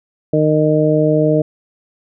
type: harmonic tone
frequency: 153.6 Hz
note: D#3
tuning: 22 cents flat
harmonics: 1 / 2 / 3 / 4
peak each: -16 / -16 / -16 / -16 dBFS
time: 0.33-1.42 s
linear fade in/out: 5 ms
effects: none